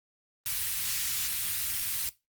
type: band-stop noise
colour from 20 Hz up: white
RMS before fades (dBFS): -31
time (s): 0.46-2.09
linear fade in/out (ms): 0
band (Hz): 110 to 1900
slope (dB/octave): 12
effects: noise-tail reverb RT60 0.2 s tail -17 dB re dry + Opus 32 kbps